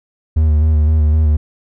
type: tone with vibrato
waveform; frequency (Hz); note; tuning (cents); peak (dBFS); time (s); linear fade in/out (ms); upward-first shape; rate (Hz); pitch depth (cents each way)
triangle; 76.9; D#2; -20; -7; 0.36-1.37; 10; square; 3.9; 34
effects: none